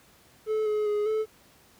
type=tone with pitch steps; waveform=triangle; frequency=433.5 / 424.3 / 417.3 / 435.1 Hz; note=A4 / G#4 / G#4 / A4; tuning=-26 / +37 / +8 / -19 cents; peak=-22 dBFS; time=0.46-1.26 s; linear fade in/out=50 ms; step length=200 ms; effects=pink hiss -58 dBFS RMS until 1.79 s + high-pass 60 Hz 12 dB/octave